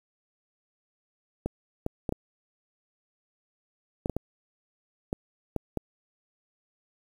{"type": "clicks", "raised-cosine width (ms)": 2, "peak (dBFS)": -15, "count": 10, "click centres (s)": [1.46, 1.864, 2.092, 2.124, 4.059, 4.097, 4.166, 5.129, 5.563, 5.773], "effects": ["8-bit"]}